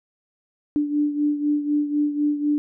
sine beating tone pair, 293.7 / 297.7 Hz, D4 / D4, 0 / +24 cents, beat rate 4 Hz, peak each -20 / -26 dBFS, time 0.76-2.58 s, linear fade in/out 0 ms, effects none

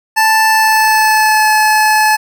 25% pulse tone with pitch glide, 880 to 860.4 Hz, A5 to A5, 0 to -39 cents, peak -4 dBFS, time 0.16-2.17 s, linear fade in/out 20 ms, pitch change -39 cents, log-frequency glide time 0.49-1.5 s, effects none

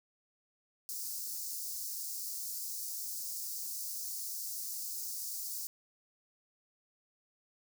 white high-pass noise, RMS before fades -40 dBFS, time 0.89-5.67 s, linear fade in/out 0 ms, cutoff 4700 Hz, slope 48 dB/octave, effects none

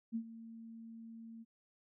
sine tone with ADSR envelope, 227.2 Hz, A#3, 44 cents flat, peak -33 dBFS, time 0.12-1.45 s, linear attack 35 ms, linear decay 75 ms, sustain -15 dB, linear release 33 ms, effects none

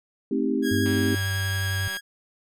sine chord, A half-diminished seventh, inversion none, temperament just, 220 / 264 / 316.8 / 396 Hz, A3 / C4 / Eb4 / G4, 0 / +16 / +31 / +18 cents, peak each -28 / -25 / -28 / -28 dBFS, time 0.31-1.15 s, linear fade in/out 5 ms
sawtooth tone with vibrato, 1641 Hz, G#6, 21 cents flat, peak -25 dBFS, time 0.62-2.01 s, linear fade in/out 50 ms, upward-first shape sine, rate 11 Hz, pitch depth 10 cents each way
sine tone with pitch glide, 98 to 96.21 Hz, G2 to G2, 0 to -32 cents, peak -25 dBFS, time 0.71-1.88 s, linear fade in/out 5 ms, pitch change -32 cents, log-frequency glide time 1.15-1.59 s
click train, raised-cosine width 0.3 ms, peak -23 dBFS, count 214, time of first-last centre 0.86-1.969 s, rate 192 Hz
effects none

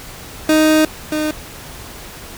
30% pulse tone pair in turn, 311.1 / 306.6 Hz, D#4 / D#4, 0 / -25 cents, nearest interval unison, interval 25 cents, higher first, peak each -7 / -14 dBFS, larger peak first, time 0.49-0.85 / 1.12-1.31 s, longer first, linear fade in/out 2 ms, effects pink hiss -34 dBFS RMS until 2.37 s

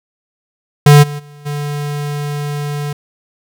square tone with level steps, 146 Hz, D3, 10 cents flat, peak -3 / -22 / -36 / -19 dBFS, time 0.86-2.93 s, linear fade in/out 5 ms, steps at 1.02 / 1.18 / 1.45 s, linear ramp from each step 20 ms, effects none

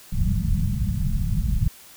pink low-pass noise, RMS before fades -22 dBFS, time 0.12-1.68 s, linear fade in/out 5 ms, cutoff 210 Hz, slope 96 dB/octave, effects white hiss -47 dBFS RMS until 1.96 s

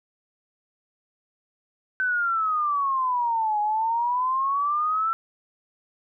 sine exponential two-way sweep, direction down then up, 1532 to 830.6 to 1344 Hz, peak -21 dBFS, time 2-5.13 s, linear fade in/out 0 ms, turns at 3.6 s, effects none

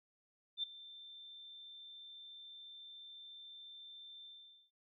sine tone with ADSR envelope, 3563 Hz, A7, 21 cents sharp, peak -33 dBFS, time 0.57-4.71 s, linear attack 63 ms, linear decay 8 ms, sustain -18 dB, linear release 460 ms, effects none

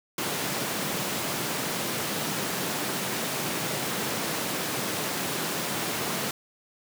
pink high-pass noise, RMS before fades -30 dBFS, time 0.18-6.31 s, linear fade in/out 2 ms, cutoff 140 Hz, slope 24 dB/octave, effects none

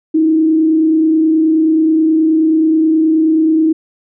sine tone with frequency modulation, 317.7 Hz, D#4, 36 cents sharp, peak -8 dBFS, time 0.14-3.73 s, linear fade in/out 10 ms, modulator 29.4 Hz, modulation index 0.34, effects none

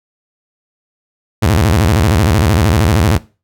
sawtooth tone with vibrato, 92.1 Hz, F#2, 7 cents flat, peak -5 dBFS, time 1.42-3.18 s, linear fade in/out 10 ms, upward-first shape square, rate 13 Hz, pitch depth 300 cents each way, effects noise-tail reverb RT60 0.3 s tail -19 dB re dry

